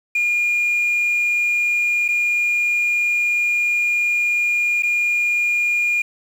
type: tone with dropouts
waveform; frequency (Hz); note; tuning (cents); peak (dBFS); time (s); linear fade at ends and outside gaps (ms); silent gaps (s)
sine; 2421; D#7; -48; -14; 0.15-6.02; 5; 2.081-2.086 / 4.824-4.832
effects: tanh soft clip ceiling -14 dBFS + 7-bit